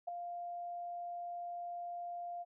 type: tone with ADSR envelope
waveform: sine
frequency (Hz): 698.5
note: F5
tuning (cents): 0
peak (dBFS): -33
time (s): 0.07-2.45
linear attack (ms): 14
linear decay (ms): 3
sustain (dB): -7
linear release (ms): 35
effects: none